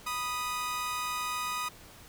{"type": "tone pair together", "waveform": "sawtooth", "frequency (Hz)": [985.6, 1243], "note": ["B5", "D#6"], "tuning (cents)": [-4, -2], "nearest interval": "major third", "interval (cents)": 402, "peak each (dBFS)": [-34, -29], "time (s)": [0.06, 1.69], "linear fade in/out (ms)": 10, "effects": ["pink hiss -52 dBFS RMS until 2.08 s"]}